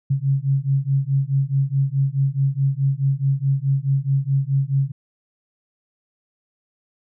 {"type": "beating tone pair", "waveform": "sine", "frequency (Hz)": [134.7, 139.4], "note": ["C#3", "C#3"], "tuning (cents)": [-49, 10], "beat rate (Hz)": 4.7, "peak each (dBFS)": -20, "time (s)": [0.1, 4.92], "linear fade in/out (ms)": 10, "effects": []}